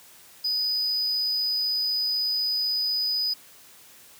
triangle tone, 4978 Hz, D#8, in tune, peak -22 dBFS, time 0.44-3.34 s, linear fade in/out 10 ms, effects white hiss -51 dBFS RMS until 4.19 s + high-pass 60 Hz 12 dB/octave

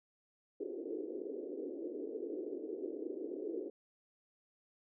white band-pass noise, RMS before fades -42 dBFS, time 0.6-3.7 s, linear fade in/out 5 ms, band 300 to 450 Hz, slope 48 dB/octave, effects none

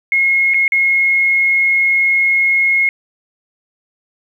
sine tone with dropouts, 2161 Hz, C#7, 45 cents flat, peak -10 dBFS, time 0.12-2.89 s, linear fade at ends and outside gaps 1 ms, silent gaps 0.537-0.543 / 0.679-0.721 s, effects 8-bit

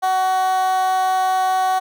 15% pulse tone with high-pass filter, 374.6 Hz, F#4, 21 cents sharp, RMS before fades -18 dBFS, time 0.02-1.8 s, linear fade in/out 20 ms, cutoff 790 Hz, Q 5.8, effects none

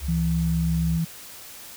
sine tone with vibrato, 69.8 Hz, C#2, 13 cents sharp, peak -26 dBFS, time 0-1 s, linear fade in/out 50 ms, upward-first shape sine, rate 14 Hz, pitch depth 14 cents each way
sine tone with pitch glide, 165.7 to 164.56 Hz, E3 to E3, +9 to -3 cents, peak -21 dBFS, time 0.08-1.05 s, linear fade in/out 10 ms, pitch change -12 cents, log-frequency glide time 0.27-0.55 s
effects white hiss -42 dBFS RMS until 1.76 s

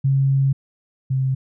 sine tone pair in turn, 136.1 / 132.23 Hz, C#3 / C3, -31 / +19 cents, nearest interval unison, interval 50 cents, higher first, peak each -14 / -17 dBFS, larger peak first, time 0.04-0.53 / 1.1-1.35 s, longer first, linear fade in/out 10 ms, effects none

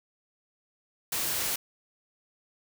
white noise, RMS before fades -30 dBFS, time 1.12-1.56 s, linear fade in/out 5 ms, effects none

